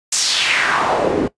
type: noise with band-pass filter sweep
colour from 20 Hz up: pink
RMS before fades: -17 dBFS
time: 0.12-1.28 s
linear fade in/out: 5 ms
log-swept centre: 7300 to 280 Hz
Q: 2.3
effects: noise-tail reverb RT60 0.1 s tail -17 dB re dry + resampled to 22050 Hz